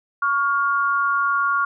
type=tone pair together; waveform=sine; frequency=1119.1 / 1409 Hz; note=C#6 / F6; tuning=+16 / +15 cents; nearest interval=major third; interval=399 cents; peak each=-20 dBFS; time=0.22-1.65 s; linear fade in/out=5 ms; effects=none